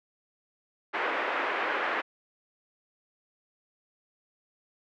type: band-pass noise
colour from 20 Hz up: white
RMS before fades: -30 dBFS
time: 0.93-2.02 s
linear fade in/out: 20 ms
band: 340 to 2100 Hz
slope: 24 dB/octave
effects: none